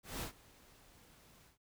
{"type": "noise with ADSR envelope", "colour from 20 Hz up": "pink", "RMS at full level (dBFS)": -40, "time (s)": [0.03, 1.58], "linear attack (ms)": 180, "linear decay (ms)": 110, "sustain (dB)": -23, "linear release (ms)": 120, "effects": []}